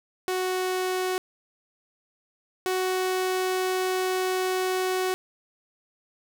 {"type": "tone pair in turn", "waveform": "sawtooth", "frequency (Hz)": [370, 371.6], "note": ["F#4", "F#4"], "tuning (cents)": [0, 7], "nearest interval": "unison", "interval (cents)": 7, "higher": "second", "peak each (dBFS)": [-21, -20], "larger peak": "second", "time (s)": [[0.28, 1.18], [2.66, 5.14]], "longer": "second", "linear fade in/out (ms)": 0, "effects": []}